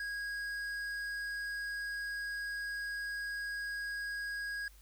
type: tone with tanh clipping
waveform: sine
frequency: 1645 Hz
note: G#6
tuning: 17 cents flat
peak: -38 dBFS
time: 0-4.68 s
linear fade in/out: 2 ms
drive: 10 dB
effects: added 50 Hz sine -56 dBFS peak until 4.81 s + white hiss -64 dBFS RMS until 4.81 s